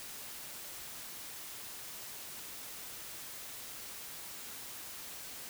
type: silence
effects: white hiss -46 dBFS RMS until 5.49 s